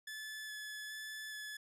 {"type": "tone with vibrato", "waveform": "sawtooth", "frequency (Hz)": 1725, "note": "A6", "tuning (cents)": -35, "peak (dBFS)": -40, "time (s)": [0.07, 1.57], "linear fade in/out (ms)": 5, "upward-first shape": "square", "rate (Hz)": 1.2, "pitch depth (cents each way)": 9, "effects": ["resampled to 32000 Hz"]}